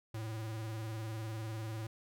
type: tone with vibrato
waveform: square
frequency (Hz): 110.4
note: A2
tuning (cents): +6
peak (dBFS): -39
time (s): 0.14-1.87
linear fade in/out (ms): 5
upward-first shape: sine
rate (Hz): 20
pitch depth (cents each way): 63
effects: none